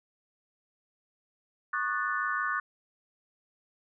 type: chord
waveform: sine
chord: D# half-diminished seventh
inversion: third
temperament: equal with one note detuned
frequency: 1108.7 / 1214.7 / 1480 / 1760 Hz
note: C#6 / D#6 / F#6 / A6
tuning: 0 / -42 / 0 / 0 cents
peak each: -34 / -34 / -32 / -34 dBFS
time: 1.73-2.6 s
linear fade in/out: 5 ms
effects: none